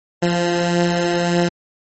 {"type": "beating tone pair", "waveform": "15% pulse", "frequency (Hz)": [173.2, 174.9], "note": ["F3", "F3"], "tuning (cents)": [-14, 3], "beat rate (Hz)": 1.7, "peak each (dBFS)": [-10, -17], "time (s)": [0.22, 1.49], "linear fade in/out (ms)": 10, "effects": ["MP3 32 kbps"]}